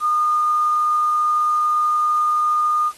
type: tone with quantisation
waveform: sine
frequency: 1220 Hz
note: D#6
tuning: 34 cents flat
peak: -15 dBFS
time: 0-2.92 s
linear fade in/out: 50 ms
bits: 7
effects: white hiss -46 dBFS RMS until 2.97 s + AAC 32 kbps